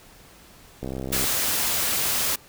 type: click train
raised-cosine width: 2 ms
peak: -18 dBFS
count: 28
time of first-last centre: 0.83-1.241 s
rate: 65.7 Hz
type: noise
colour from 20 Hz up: white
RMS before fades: -24 dBFS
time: 1.12-2.36 s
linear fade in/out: 10 ms
effects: pink hiss -50 dBFS RMS until 2.48 s